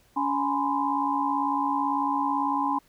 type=tone cluster; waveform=sine; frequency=281.9 / 833 / 975 / 1033 Hz; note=C#4 / G#5 / B5 / C6; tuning=+29 / +5 / -23 / -22 cents; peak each=-29 / -28 / -30 / -28 dBFS; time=0.16-2.79 s; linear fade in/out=10 ms; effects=pink hiss -62 dBFS RMS until 2.88 s